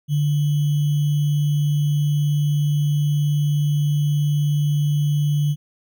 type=tone with sample-and-hold; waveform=sine; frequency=146.83 Hz; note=D3; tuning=in tune; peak=-16 dBFS; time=0.08-5.56 s; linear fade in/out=50 ms; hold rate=3150 Hz; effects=none

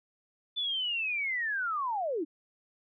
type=linear sweep; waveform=sine; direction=down; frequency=3520 to 278.1 Hz; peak=-29 dBFS; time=0.56-2.25 s; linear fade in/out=20 ms; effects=none

